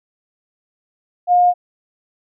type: tone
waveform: sine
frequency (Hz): 713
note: F5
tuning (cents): +36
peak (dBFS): -9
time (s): 1.27-1.54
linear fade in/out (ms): 50
effects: none